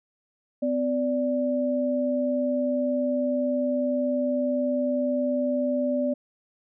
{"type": "tone pair together", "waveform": "sine", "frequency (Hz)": [254.3, 583.9], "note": ["C4", "D5"], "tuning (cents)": [-49, -10], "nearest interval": "octave + major second", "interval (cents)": 1439, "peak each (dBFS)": -25, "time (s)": [0.62, 6.14], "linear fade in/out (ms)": 10, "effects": []}